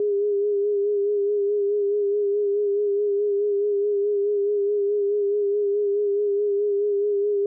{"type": "tone with vibrato", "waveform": "sine", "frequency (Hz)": 407.8, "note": "G#4", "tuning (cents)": -32, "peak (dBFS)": -19, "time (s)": [0, 7.46], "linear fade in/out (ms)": 2, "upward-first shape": "sine", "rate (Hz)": 4.7, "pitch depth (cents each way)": 37, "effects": []}